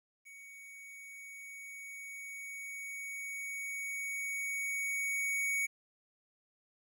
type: tone with level ramp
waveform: square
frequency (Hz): 2238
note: C#7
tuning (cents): +16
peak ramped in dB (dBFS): -51 to -31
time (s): 0.25-5.67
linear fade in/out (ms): 20
effects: 12-bit